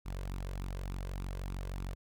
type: tone with flanger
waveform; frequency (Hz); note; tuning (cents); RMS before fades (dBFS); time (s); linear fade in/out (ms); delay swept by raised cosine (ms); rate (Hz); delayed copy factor
sawtooth; 46.49; F#1; +9; -39; 0.05-1.95; 20; 0.78 to 1.98; 3.4; +0.55
effects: none